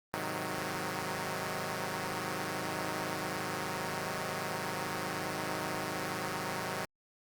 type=chord; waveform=5% pulse; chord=Ab dominant seventh; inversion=none; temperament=equal; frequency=103.83 / 130.81 / 155.56 / 185 Hz; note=Ab2 / C3 / Eb3 / Gb3; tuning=0 / 0 / 0 / 0 cents; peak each=-31 / -31 / -28 / -27 dBFS; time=0.14-6.85 s; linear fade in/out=0 ms; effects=Opus 32 kbps